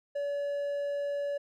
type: tone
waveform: triangle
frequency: 571 Hz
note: D5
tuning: 49 cents flat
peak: -28 dBFS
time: 0.15-1.38 s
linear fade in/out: 10 ms
effects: none